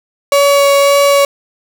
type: tone with vibrato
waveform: 35% pulse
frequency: 563 Hz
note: C#5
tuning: 27 cents sharp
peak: -5 dBFS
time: 0.32-1.25 s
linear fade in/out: 2 ms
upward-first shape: sine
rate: 1.8 Hz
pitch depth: 8 cents each way
effects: none